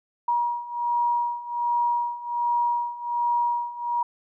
sine beating tone pair, 954 / 955.3 Hz, A#5 / A#5, +40 / +42 cents, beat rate 1.3 Hz, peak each -27 / -24 dBFS, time 0.28-4.03 s, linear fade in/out 5 ms, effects none

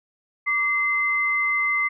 sine tone pair together, 1159 / 2065 Hz, D6 / C7, -23 / -23 cents, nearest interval minor seventh, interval 1000 cents, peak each -27 / -20 dBFS, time 0.46-1.89 s, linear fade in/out 20 ms, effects none

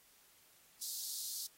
pink high-pass noise, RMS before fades -43 dBFS, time 0.81-1.47 s, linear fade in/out 10 ms, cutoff 4000 Hz, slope 48 dB/octave, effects white hiss -66 dBFS RMS until 1.57 s + AAC 48 kbps

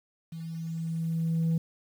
sine tone with level ramp, 163.9 Hz, E3, 10 cents flat, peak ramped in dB -36 to -20 dBFS, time 0.32-1.58 s, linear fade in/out 5 ms, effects tanh soft clip ceiling -22 dBFS + 9-bit

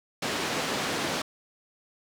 pink band-pass noise, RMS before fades -30 dBFS, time 0.22-1.22 s, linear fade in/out 5 ms, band 220 to 6100 Hz, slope 12 dB/octave, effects none

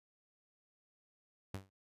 sawtooth tone with exponential decay, 96.7 Hz, G2, 23 cents flat, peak -33 dBFS, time 1.54-1.7 s, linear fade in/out 5 ms, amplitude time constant 34 ms, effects resampled to 32000 Hz

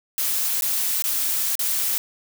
blue noise with dropouts, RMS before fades -23 dBFS, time 0.18-1.98 s, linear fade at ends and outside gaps 0 ms, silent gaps 0.61-0.622 / 1.022-1.04 / 1.554-1.593 s, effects none

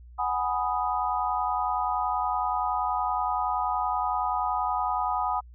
sine chord, G# minor seventh, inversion third, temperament equal, 740 / 830.6 / 987.8 / 1244.5 Hz, F#5 / G#5 / B5 / D#6, 0 / 0 / 0 / 0 cents, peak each -30 dBFS, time 0.18-5.41 s, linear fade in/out 20 ms, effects added 60 Hz sine -45 dBFS peak until 5.54 s

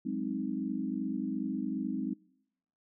sine chord, Ab dominant seventh, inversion third, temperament equal, 185 / 207.7 / 261.6 / 311.1 Hz, Gb3 / Ab3 / C4 / Eb4, 0 / 0 / 0 / 0 cents, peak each -40 / -36 / -35 / -38 dBFS, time 0.05-2.14 s, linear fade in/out 10 ms, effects noise-tail reverb RT60 0.9 s tail -26 dB re dry

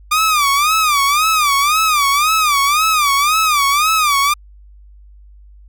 sawtooth tone with vibrato, 1200 Hz, D6, 37 cents sharp, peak -8 dBFS, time 0.11-4.34 s, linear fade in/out 10 ms, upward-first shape sine, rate 1.9 Hz, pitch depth 140 cents each way, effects added 50 Hz sine -39 dBFS peak until 5.68 s

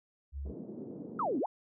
sine tone, 69.7 Hz, C#2, 10 cents sharp, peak -36 dBFS, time 0.32-0.53 s, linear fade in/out 50 ms
pink band-pass noise, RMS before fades -44 dBFS, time 0.45-1.4 s, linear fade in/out 10 ms, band 180 to 440 Hz, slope 24 dB/octave
sine exponential two-way sweep, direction down then up, 1381 to 231.7 to 989 Hz, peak -29 dBFS, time 1.19-1.46 s, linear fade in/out 5 ms, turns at 1.39 s
effects none

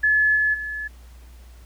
sine tone with level steps, 1716 Hz, A6, 44 cents flat, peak -15 / -17 / -27 dBFS, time 0.03-0.88 s, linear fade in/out 10 ms, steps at 0.35 / 0.53 s, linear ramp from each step 20 ms, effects added 60 Hz sine -42 dBFS peak until 1.65 s + pink hiss -55 dBFS RMS until 1.65 s

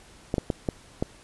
clicks, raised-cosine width 2 ms, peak -11 dBFS, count 5, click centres 0.341 / 0.382 / 0.502 / 0.688 / 1.025 s, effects pink hiss -52 dBFS RMS until 1.23 s + resampled to 24000 Hz

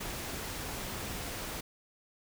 pink noise, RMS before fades -39 dBFS, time 0-1.61 s, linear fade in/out 10 ms, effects none

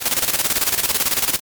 white noise with tremolo, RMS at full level -17 dBFS, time 0-1.4 s, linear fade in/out 50 ms, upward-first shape square, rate 18 Hz, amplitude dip 70%, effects MP3 96 kbps

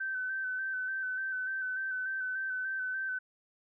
sine tone with vibrato, 1533 Hz, G6, 39 cents flat, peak -32 dBFS, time 0-3.19 s, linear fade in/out 10 ms, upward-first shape square, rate 3.4 Hz, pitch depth 23 cents each way, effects none

